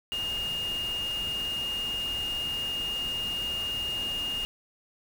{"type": "tone in noise", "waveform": "sine", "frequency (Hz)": 2837, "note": "F7", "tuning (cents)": 27, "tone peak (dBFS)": -29, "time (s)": [0.12, 4.45], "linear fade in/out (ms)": 0, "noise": "pink", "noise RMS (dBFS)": -41, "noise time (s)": [0.12, 4.45], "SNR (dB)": 9, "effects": []}